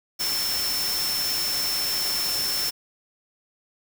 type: tone in noise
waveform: sine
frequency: 5350 Hz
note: E8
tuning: 25 cents sharp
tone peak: -25 dBFS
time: 0.19-2.71 s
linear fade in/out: 20 ms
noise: white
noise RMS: -29 dBFS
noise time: 0.19-2.71 s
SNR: +1 dB
effects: none